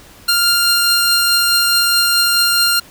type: tone pair together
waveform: sawtooth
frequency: 1396.9 / 4186 Hz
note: F6 / C8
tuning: 0 / 0 cents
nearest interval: octave + perfect fifth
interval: 1900 cents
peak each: -11 dBFS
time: 0.28-2.8 s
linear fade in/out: 10 ms
effects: pink hiss -42 dBFS RMS until 2.9 s